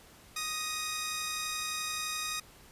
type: tone pair together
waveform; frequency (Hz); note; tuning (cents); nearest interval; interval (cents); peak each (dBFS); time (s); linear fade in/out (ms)
10% pulse; 1244.8 / 1883; D#6 / A#6; 0 / +17; perfect fifth; 717; -26 / -31; 0.36-2.4; 5
effects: pink hiss -56 dBFS RMS until 2.71 s + resampled to 32000 Hz